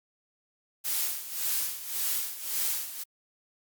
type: noise with tremolo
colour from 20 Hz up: blue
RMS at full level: -28 dBFS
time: 0.84-3.04 s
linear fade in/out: 20 ms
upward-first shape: sine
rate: 1.8 Hz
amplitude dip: 75%
effects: Opus 48 kbps